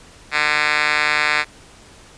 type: tone with band-pass filter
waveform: 5% pulse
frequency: 150 Hz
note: D3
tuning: 37 cents sharp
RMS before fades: -18 dBFS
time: 0.31-1.45 s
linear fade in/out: 50 ms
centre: 2500 Hz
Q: 2.4
effects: pink hiss -45 dBFS RMS until 2.17 s + resampled to 22050 Hz